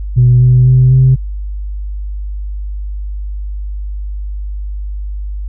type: tone with pitch steps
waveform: sine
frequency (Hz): 124.1 / 126.27 / 128.48 / 130.72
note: B2 / B2 / C3 / C3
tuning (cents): +9 / +39 / -31 / -1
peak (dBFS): -3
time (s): 0.16-1.16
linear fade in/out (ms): 20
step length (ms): 250
effects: tanh soft clip ceiling 0 dBFS + added 50 Hz sine -18 dBFS peak until 5.48 s